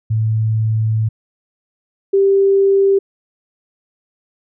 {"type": "tone pair in turn", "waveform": "sine", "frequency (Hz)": [110.2, 392.7], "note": ["A2", "G4"], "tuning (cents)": [3, 3], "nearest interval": "octave + minor seventh", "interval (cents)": 2200, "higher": "second", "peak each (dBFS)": [-13, -9], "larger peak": "second", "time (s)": [[0.1, 1.09], [2.13, 2.99]], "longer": "first", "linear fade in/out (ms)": 10, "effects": []}